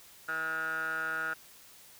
15% pulse tone with band-pass filter, 160 Hz, D#3, 49 cents sharp, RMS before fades -34 dBFS, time 0.28-1.34 s, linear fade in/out 10 ms, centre 1400 Hz, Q 9.7, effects white hiss -55 dBFS RMS until 1.99 s

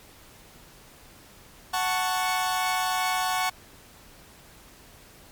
sawtooth chord, F# minor, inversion none, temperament equal, 740 / 880 / 1108.7 Hz, F#5 / A5 / C#6, 0 / 0 / 0 cents, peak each -23 / -27 / -25 dBFS, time 1.73-3.5 s, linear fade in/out 10 ms, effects pink hiss -51 dBFS RMS until 5.31 s + MP3 96 kbps

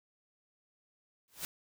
white noise with exponential growth, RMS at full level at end -35 dBFS, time 1.28-1.45 s, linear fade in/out 0 ms, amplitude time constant 35 ms, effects none

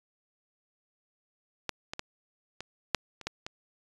clicks, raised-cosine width 0.2 ms, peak -13 / -18 / -17 / -21 / -6 / -27 / -15 / -20 dBFS, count 8, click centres 1.693 / 1.935 / 1.994 / 2.606 / 2.947 / 3.213 / 3.27 / 3.465 s, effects resampled to 24000 Hz

